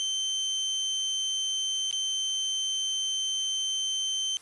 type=tone with dropouts; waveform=30% pulse; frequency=3103 Hz; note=G7; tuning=18 cents flat; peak=-24 dBFS; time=0-4.37 s; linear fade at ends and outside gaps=0 ms; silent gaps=1.911-1.927 s; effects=white hiss -53 dBFS RMS until 4.41 s + resampled to 24000 Hz